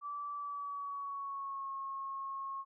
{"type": "tone with pitch glide", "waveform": "sine", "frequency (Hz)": [1159, 1087.6], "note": ["D6", "C#6"], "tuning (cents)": [-23, -33], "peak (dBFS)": -38, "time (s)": [0.01, 2.65], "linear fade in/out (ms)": 50, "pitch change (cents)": -110, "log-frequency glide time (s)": [0.35, 1.7], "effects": []}